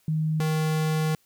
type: tone pair in turn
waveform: sine / square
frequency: 156.5 / 156.5 Hz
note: D#3 / D#3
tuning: +10 / +10 cents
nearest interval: unison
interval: 0 cents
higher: neither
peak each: -22 / -23 dBFS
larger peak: first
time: 0.08-0.4 / 0.4-1.15 s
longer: second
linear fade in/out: 2 ms
effects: white hiss -65 dBFS RMS until 1.25 s